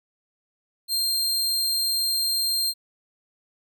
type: tone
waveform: sawtooth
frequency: 4186 Hz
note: C8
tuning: in tune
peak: -19 dBFS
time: 0.88-2.74 s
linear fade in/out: 50 ms
effects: none